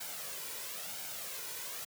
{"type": "noise with flanger", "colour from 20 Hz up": "white", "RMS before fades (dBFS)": -42, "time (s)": [0, 1.85], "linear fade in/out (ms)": 10, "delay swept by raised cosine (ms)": [1.3, 2.09], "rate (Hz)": 0.99, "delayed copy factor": 0.55, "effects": ["high-pass 150 Hz 12 dB/octave"]}